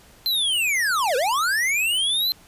square linear two-way sweep, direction down then up, 4144 to 466.2 to 4144 Hz, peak -20 dBFS, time 0.26-2.32 s, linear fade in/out 0 ms, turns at 1.16 s, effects pink hiss -51 dBFS RMS until 2.47 s + resampled to 32000 Hz

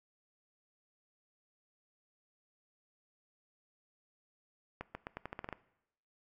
accelerating click train, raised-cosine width 0.5 ms, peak -25 dBFS, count 10, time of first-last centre 4.81-5.527 s, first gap 140 ms, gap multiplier 0.85, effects noise-tail reverb RT60 0.8 s tail -19 dB re dry + AAC 64 kbps

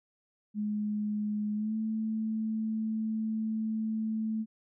sine tone with pitch glide, 210 to 219.6 Hz, G#3 to A3, +19 to -3 cents, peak -29 dBFS, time 0.54-4.46 s, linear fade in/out 50 ms, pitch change +78 cents, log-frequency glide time 1.55-1.75 s, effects none

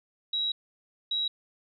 sine tone bursts at uneven times, 3863 Hz, B7, 39 cents flat, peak -26 dBFS, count 2, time 0.33-0.52 / 1.11-1.28 s, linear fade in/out 5 ms, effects none

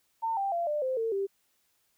sine tone with pitch steps, 904 / 787 / 685.1 / 596.4 / 519.2 / 452 / 393.5 Hz, A5 / G5 / F5 / D5 / C5 / A4 / G4, +47 / +7 / -33 / +27 / -13 / +47 / +7 cents, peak -27 dBFS, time 0.22-1.27 s, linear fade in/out 20 ms, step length 150 ms, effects white hiss -72 dBFS RMS until 1.97 s

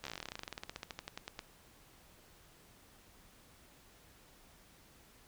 slowing click train, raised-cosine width 0.2 ms, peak -24 dBFS, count 30, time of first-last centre 0.04-1.392 s, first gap 13 ms, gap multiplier 1.08, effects pink hiss -62 dBFS RMS until 5.27 s

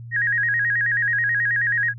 sine tone with vibrato, 1760 Hz, A6, in tune, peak -18 dBFS, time 0.11-1.94 s, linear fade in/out 50 ms, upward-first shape square, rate 9.3 Hz, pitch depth 110 cents each way, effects added 117 Hz sine -34 dBFS peak until 1.98 s

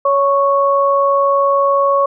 sine tone pair together, 558.3 / 1107 Hz, C#5 / C#6, +12 / -3 cents, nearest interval octave, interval 1185 cents, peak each -13 dBFS, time 0.05-2.06 s, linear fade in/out 5 ms, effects none

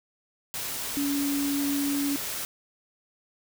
sine tone in noise, 283 Hz, C#4, 36 cents sharp, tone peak -25 dBFS, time 0.97-2.16 s, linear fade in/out 0 ms, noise white, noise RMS -33 dBFS, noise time 0.54-2.45 s, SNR +5 dB, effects none

